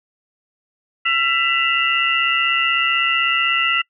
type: tone cluster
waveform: sine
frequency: 1351 / 1986 / 2697 / 2833 Hz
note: E6 / B6 / E7 / F7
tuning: +42 / +9 / +39 / +24 cents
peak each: -21 dBFS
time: 1.05-3.82 s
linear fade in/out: 10 ms
effects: noise-tail reverb RT60 0.1 s tail -25 dB re dry